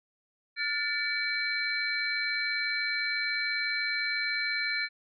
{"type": "tone cluster", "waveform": "sine", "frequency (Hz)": [1421, 1765, 2286, 4103], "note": ["F6", "A6", "D7", "C8"], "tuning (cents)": [30, 5, -47, -35], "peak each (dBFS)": [-38, -32, -32, -34], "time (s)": [0.56, 4.89], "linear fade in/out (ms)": 50, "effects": []}